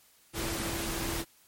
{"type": "tone in noise", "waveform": "sine", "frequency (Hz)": 333.7, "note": "E4", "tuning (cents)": 21, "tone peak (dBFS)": -38, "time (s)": [0.33, 1.25], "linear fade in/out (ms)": 50, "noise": "pink", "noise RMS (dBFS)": -34, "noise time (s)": [0.33, 1.25], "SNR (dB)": -7, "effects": ["white hiss -62 dBFS RMS until 1.47 s", "MP3 64 kbps"]}